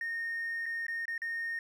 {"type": "tone with dropouts", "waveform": "triangle", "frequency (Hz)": 1842, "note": "A#6", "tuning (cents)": -21, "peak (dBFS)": -30, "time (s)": [0.01, 1.59], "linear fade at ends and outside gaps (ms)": 2, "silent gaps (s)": [[0.658, 0.662], [0.867, 0.882], [1.055, 1.08], [1.179, 1.218]], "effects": ["tanh soft clip ceiling -29 dBFS"]}